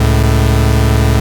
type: tone pair together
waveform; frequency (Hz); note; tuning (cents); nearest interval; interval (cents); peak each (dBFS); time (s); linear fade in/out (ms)
40% pulse; 69.3 / 110.01; C#2 / A2; 0 / 0; minor sixth; 800; -10; 0-1.2; 5
effects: none